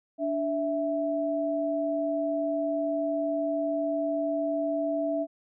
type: tone pair together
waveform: sine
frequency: 291.9 / 659 Hz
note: D4 / E5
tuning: -10 / -1 cents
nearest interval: octave + major second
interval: 1409 cents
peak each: -30 / -27 dBFS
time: 0.18-5.27 s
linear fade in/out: 50 ms
effects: none